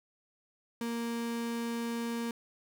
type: tone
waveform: 35% pulse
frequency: 233.2 Hz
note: A#3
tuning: 1 cent sharp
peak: -31 dBFS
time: 0.81-2.31 s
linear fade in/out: 2 ms
effects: none